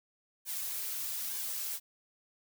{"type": "noise with flanger", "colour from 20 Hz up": "blue", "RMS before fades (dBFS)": -37, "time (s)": [0.45, 1.8], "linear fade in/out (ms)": 50, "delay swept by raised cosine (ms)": [1.5, 5.7], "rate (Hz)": 1.1, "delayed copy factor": -0.9, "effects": []}